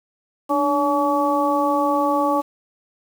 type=harmonic tone with a mistuned harmonic; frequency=284.1 Hz; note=C#4; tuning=43 cents sharp; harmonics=1 / 2 / 3 / 4; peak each=-22 / -22 / -22 / -22 dBFS; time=0.49-2.42 s; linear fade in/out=20 ms; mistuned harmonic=1; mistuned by=+69 cents; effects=7-bit